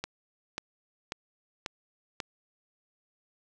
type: click train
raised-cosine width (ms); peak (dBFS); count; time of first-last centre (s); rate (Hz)
0.2; -16; 5; 0.04-2.202; 1.85
effects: none